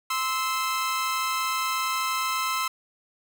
sawtooth tone pair together, 1041.5 / 1309 Hz, C6 / E6, -8 / -13 cents, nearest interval major third, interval 395 cents, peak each -24 dBFS, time 0.1-2.68 s, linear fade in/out 5 ms, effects none

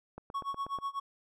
click train, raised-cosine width 1 ms, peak -29 dBFS, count 6, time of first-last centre 0.18-0.787 s, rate 8.24 Hz
triangle tone with tremolo, 1108.7 Hz, C#6, in tune, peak -29 dBFS, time 0.34-1 s, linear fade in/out 10 ms, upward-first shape sine, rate 8.1 Hz, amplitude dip 95%
effects none

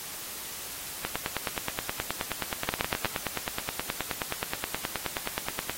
two click trains, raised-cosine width 0.3 ms, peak -12 / -9 dBFS, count 45 / 4, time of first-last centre 1.05-5.696 / 2.69-3.047 s, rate 9.47 / 8.4 Hz, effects white hiss -39 dBFS RMS until 5.77 s + AAC 48 kbps

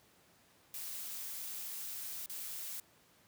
blue noise with dropouts, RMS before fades -43 dBFS, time 0.74-2.8 s, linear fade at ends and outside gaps 2 ms, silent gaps 2.261-2.296 s, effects pink hiss -66 dBFS RMS until 3.27 s + high-pass 100 Hz 12 dB/octave

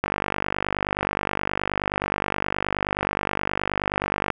click train, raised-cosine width 0.5 ms, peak -7 dBFS, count 212, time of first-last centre 0.04-4.303 s, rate 49.5 Hz, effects none

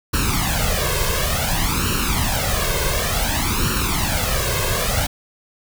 pink noise with flanger, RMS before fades -20 dBFS, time 0.13-5.07 s, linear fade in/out 10 ms, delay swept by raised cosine 0.71 to 1.91 ms, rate 0.56 Hz, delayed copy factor +0.8, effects none

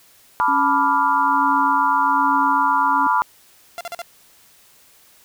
sine chord, B half-diminished seventh, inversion third, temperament equal, 880 / 987.8 / 1174.7 / 1396.9 Hz, A5 / B5 / D6 / F6, 0 / 0 / 0 / 0 cents, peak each -22 / -17 / -22 / -23 dBFS, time 0.4-3.22 s, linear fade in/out 0 ms
sine tone with tremolo, 277.2 Hz, C#4, in tune, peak -23 dBFS, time 0.48-3.07 s, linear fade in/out 2 ms, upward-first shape sine, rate 1.2 Hz, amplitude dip 60%
sawtooth tone bursts, 689 Hz, F5, 24 cents flat, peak -23 dBFS, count 4, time 3.78-4.018 s, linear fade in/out 0 ms, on 28 ms, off 42 ms
effects white hiss -52 dBFS RMS until 5.24 s

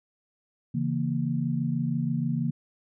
sine chord, A# diminished, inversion first, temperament equal, 138.59 / 164.81 / 233.1 Hz, C#3 / E3 / A#3, 0 / 0 / 0 cents, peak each -29 dBFS, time 0.74-2.51 s, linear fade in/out 10 ms, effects none

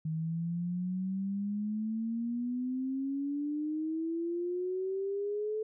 sine exponential sweep, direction up, 156.6 to 436.3 Hz, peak -31 dBFS, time 0.05-5.63 s, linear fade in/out 5 ms, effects none

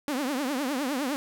sawtooth tone with vibrato, 272.2 Hz, C#4, 31 cents flat, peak -23 dBFS, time 0.08-1.16 s, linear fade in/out 0 ms, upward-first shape triangle, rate 9.8 Hz, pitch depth 220 cents each way, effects none

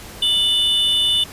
triangle tone pair together, 2960 / 3545 Hz, F#7 / A7, 0 / +12 cents, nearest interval minor third, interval 312 cents, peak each -16 dBFS, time 0.22-1.24 s, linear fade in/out 5 ms, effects pink hiss -37 dBFS RMS until 1.32 s + resampled to 32000 Hz

